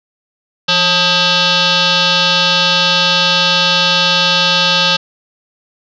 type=tone with frequency modulation; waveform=sine; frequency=170.9 Hz; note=F3; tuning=37 cents flat; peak=-9 dBFS; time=0.68-4.97 s; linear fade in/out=10 ms; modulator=714 Hz; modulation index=6.2; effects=none